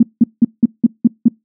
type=tone bursts; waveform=sine; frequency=231.8 Hz; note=A#3; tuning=10 cents flat; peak=-3 dBFS; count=7; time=0-1.283 s; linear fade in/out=5 ms; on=29 ms; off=180 ms; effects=noise-tail reverb RT60 0.2 s tail -26 dB re dry + high-pass 150 Hz 12 dB/octave